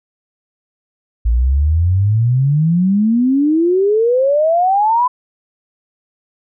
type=exponential sweep; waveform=sine; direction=up; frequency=55 to 1017 Hz; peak=-10 dBFS; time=1.25-5.08 s; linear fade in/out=10 ms; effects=none